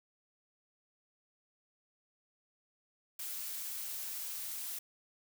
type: noise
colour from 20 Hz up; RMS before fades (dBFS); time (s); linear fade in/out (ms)
blue; -41; 3.19-4.79; 5
effects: none

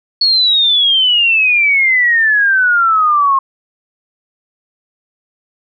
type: exponential sweep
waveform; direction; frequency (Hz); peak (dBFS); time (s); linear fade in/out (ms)
sine; down; 4399 to 1067; -8; 0.21-3.39; 5
effects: none

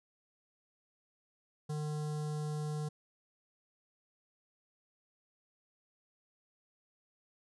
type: tone with notch filter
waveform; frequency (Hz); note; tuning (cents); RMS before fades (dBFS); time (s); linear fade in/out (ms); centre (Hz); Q
square; 151; D3; +48; -37; 1.69-2.89; 10; 2300; 0.6
effects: resampled to 24000 Hz

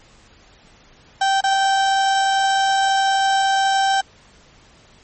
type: tone with dropouts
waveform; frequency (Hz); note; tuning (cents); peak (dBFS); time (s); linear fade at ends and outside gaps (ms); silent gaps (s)
35% pulse; 779; G5; -11; -13; 1.21-4.01; 5; 1.408-1.438
effects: pink hiss -50 dBFS RMS until 5.03 s + MP3 32 kbps

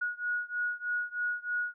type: beating tone pair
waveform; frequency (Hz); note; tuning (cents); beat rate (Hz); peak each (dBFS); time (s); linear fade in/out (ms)
sine; 1452 / 1455.2; F#6 / F#6; -33 / -29; 3.2; -33 / -34; 0.01-1.74; 10
effects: none

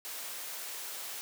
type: high-pass noise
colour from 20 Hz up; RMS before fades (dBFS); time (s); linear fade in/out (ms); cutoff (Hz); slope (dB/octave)
white; -41; 0.05-1.21; 0; 420; 12
effects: none

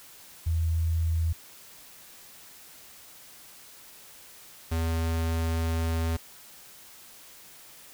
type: tone pair in turn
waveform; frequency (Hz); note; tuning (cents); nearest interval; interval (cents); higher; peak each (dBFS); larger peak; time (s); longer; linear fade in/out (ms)
sine / square; 82 / 82; E2 / E2; -9 / -9; unison; 0; neither; -23 / -26; first; 0.46-1.33 / 4.71-6.17; second; 10
effects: white hiss -50 dBFS RMS until 7.93 s

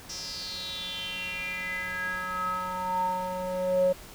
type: tone with band-pass filter sweep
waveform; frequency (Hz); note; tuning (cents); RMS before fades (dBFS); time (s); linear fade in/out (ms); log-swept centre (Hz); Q
square; 183.4; F#3; -15; -31; 0.09-3.93; 10; 5600 to 520; 7.4
effects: pink hiss -47 dBFS RMS until 4.14 s

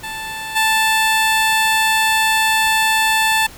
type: tone with level steps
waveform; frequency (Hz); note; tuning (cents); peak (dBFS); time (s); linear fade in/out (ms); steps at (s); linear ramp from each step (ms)
15% pulse; 880; A5; 0; -19 / -7; 0.03-3.47; 10; 0.55; 20
effects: pink hiss -39 dBFS RMS until 3.57 s

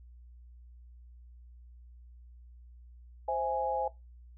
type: chord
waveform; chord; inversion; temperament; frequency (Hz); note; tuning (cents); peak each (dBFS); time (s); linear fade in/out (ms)
sine; C augmented; none; equal; 523.3 / 659.3 / 830.6; C5 / E5 / G#5; 0 / 0 / 0; -34 / -35 / -31; 3.28-3.88; 5
effects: noise-tail reverb RT60 0.2 s tail -19 dB re dry + added 60 Hz sine -50 dBFS peak until 4.37 s

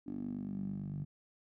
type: tone with band-pass filter sweep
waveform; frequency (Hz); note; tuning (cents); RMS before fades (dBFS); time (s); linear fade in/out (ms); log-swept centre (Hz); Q
10% pulse; 49; G1; 0; -40; 0.06-1.05; 20; 280 to 150; 5.7
effects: none

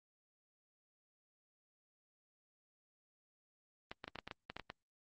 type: clicks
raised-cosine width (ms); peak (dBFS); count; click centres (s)
0.3; -27; 11; 3.915 / 4.042 / 4.079 / 4.157 / 4.188 / 4.276 / 4.312 / 4.5 / 4.566 / 4.597 / 4.701
effects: Opus 32 kbps

